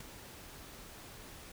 pink noise with ADSR envelope, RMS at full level -44 dBFS, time 0-1.52 s, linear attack 6 ms, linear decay 8 ms, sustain -7 dB, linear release 6 ms, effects none

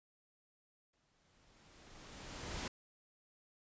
pink noise with exponential growth, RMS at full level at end -40 dBFS, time 0.93-2.68 s, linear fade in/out 5 ms, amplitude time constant 380 ms, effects resampled to 16000 Hz

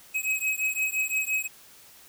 square beating tone pair, 2544 / 2549.8 Hz, D#7 / D#7, +38 / +42 cents, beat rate 5.8 Hz, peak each -29 / -29 dBFS, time 0.14-1.48 s, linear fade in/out 20 ms, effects white hiss -52 dBFS RMS until 2.08 s

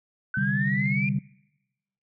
sine exponential sweep, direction up, 1500 to 2423 Hz, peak -26 dBFS, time 0.34-1.09 s, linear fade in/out 2 ms
sine chord, C suspended second, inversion none, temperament just, 130.81 / 147.16 / 196.22 Hz, C3 / D3 / G3, 0 / +4 / +2 cents, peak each -28 / -28 / -26 dBFS, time 0.37-1.19 s, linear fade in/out 5 ms
effects noise-tail reverb RT60 1.0 s tail -25 dB re dry + tanh soft clip ceiling -11 dBFS

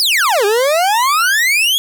40% pulse exponential two-way sweep, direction down then up, 5274 to 393.6 to 3410 Hz, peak -10 dBFS, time 0-1.78 s, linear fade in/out 0 ms, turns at 0.45 s, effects none

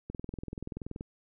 click train, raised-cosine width 3 ms, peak -25 dBFS, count 20, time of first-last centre 0.1-1.009 s, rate 20.9 Hz, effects none

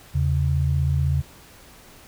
sine tone pair together, 81.18 / 137.2 Hz, E2 / C#3, -26 / -17 cents, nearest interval major sixth, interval 909 cents, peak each -21 dBFS, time 0.14-1.22 s, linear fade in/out 20 ms, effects pink hiss -48 dBFS RMS until 2.07 s

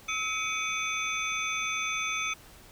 sine tone cluster, 1290 / 2265 / 2500 / 3481 / 6120 Hz, E6 / C#7 / D#7 / A7 / G8, -38 / +37 / +8 / -19 / -42 cents, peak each -35 / -34 / -34 / -37 / -37 dBFS, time 0.08-2.34 s, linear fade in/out 10 ms, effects pink hiss -53 dBFS RMS until 2.71 s

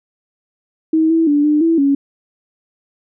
sine tone with pitch steps, 318.5 / 327 / 291 / 299.6 / 329.6 / 279.1 Hz, D#4 / E4 / D4 / D4 / E4 / C#4, +41 / -14 / -16 / +35 / 0 / +12 cents, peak -10 dBFS, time 0.93-1.95 s, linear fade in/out 5 ms, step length 170 ms, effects none

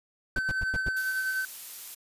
brown noise bursts, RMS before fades -31 dBFS, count 5, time 0.36-0.891 s, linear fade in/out 5 ms, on 31 ms, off 94 ms
triangle tone with tremolo, 1533 Hz, G6, 39 cents flat, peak -24 dBFS, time 0.36-1.45 s, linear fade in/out 2 ms, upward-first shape sine, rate 10 Hz, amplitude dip 35%
blue noise, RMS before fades -40 dBFS, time 0.96-1.95 s, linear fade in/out 10 ms
effects resampled to 32000 Hz

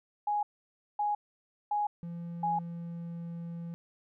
sine tone bursts, 830.6 Hz, G#5, in tune, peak -27 dBFS, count 4, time 0.27-2.59 s, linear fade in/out 5 ms, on 160 ms, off 560 ms
triangle tone with pitch glide, 170.5 to 169.22 Hz, F3 to E3, -41 to +46 cents, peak -35 dBFS, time 2.03-3.74 s, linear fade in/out 0 ms, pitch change -13 cents, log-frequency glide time 2.23-3.27 s
effects none

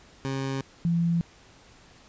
20% pulse / sine tone pair in turn, 135 / 169.32 Hz, C#3 / E3, -45 / +47 cents, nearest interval major third, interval 392 cents, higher second, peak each -23 / -21 dBFS, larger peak second, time 0.25-0.61 / 0.85-1.21 s, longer neither, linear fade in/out 0 ms, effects pink hiss -54 dBFS RMS until 2.08 s + resampled to 16000 Hz

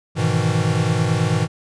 square chord, E major seventh, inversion first, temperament equal, 103.83 / 123.47 / 155.56 / 164.81 Hz, G#2 / B2 / D#3 / E3, 0 / 0 / 0 / 0 cents, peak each -23 dBFS, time 0.15-1.48 s, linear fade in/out 50 ms, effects resampled to 22050 Hz

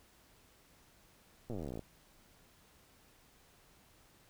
slowing click train, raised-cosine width 2 ms, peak -29 dBFS, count 24, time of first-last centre 1.5-1.793 s, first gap 8 ms, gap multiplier 1.04, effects pink hiss -65 dBFS RMS until 4.29 s

